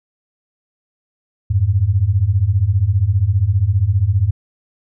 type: beating tone pair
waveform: sine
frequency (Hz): 88.8 / 103.8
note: F2 / G#2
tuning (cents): +29 / 0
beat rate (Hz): 15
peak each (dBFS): -16 / -14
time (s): 1.5-4.31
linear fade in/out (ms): 10
effects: none